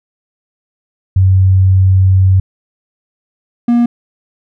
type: tone pair in turn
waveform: sine / triangle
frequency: 94.5 / 238.1 Hz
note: F#2 / A#3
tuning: +37 / +37 cents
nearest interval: octave + major third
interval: 1600 cents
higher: second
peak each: -5 dBFS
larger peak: neither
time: 1.16-2.4 / 3.68-3.86 s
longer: first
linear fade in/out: 5 ms
effects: none